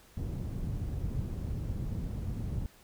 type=low-pass noise; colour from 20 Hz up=white; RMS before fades=-35 dBFS; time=0.17-2.66 s; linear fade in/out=0 ms; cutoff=120 Hz; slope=12 dB/octave; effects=pink hiss -59 dBFS RMS until 2.83 s